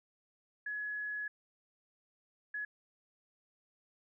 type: tone bursts at uneven times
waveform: sine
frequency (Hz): 1690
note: G#6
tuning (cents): +30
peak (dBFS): -36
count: 2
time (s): 0.66-1.28 / 2.54-2.65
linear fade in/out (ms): 5
effects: none